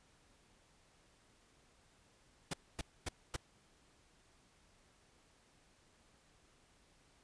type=noise bursts; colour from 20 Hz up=pink; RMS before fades=-39 dBFS; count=4; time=2.51-3.364 s; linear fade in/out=5 ms; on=26 ms; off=250 ms; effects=pink hiss -69 dBFS RMS until 7.23 s + resampled to 22050 Hz